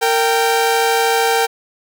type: tone pair together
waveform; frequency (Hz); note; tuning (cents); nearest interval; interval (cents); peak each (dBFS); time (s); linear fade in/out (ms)
sawtooth; 459.8 / 784; A#4 / G5; -24 / 0; major sixth; 924; -12; 0.01-1.47; 20
effects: none